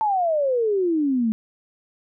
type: exponential sweep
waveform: sine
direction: down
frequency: 891 to 214.5 Hz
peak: -18 dBFS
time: 0.01-1.32 s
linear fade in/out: 0 ms
effects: none